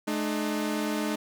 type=tone pair together; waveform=sawtooth; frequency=214.1 / 302.8 Hz; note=A3 / D#4; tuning=-47 / -47 cents; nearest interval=tritone; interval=600 cents; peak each=-26 / -26 dBFS; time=0.07-1.16 s; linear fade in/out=10 ms; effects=none